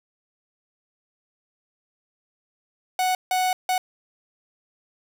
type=tone bursts at uneven times; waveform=45% pulse; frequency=740 Hz; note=F#5; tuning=in tune; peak=-20 dBFS; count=3; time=2.99-3.15 / 3.31-3.53 / 3.69-3.78 s; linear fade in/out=2 ms; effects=none